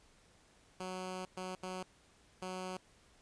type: tone bursts at uneven times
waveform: 10% pulse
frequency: 185 Hz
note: F#3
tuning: in tune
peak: -32 dBFS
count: 4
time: 0.8-1.25 / 1.37-1.55 / 1.63-1.83 / 2.42-2.77 s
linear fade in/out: 2 ms
effects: pink hiss -66 dBFS RMS until 3.21 s + resampled to 22050 Hz